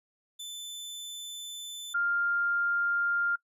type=tone pair in turn; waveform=sawtooth / sine; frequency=3520 / 1399.6 Hz; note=A7 / F6; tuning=0 / +3 cents; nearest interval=octave + major third; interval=1597 cents; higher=first; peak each=-35 / -25 dBFS; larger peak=second; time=0.39-1.94 / 1.94-3.36 s; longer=first; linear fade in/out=10 ms; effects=noise-tail reverb RT60 0.1 s tail -24 dB re dry + resampled to 32000 Hz